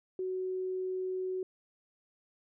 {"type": "tone", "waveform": "sine", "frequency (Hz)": 372.2, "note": "F#4", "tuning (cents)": 10, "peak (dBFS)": -32, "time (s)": [0.19, 1.43], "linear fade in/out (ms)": 2, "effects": []}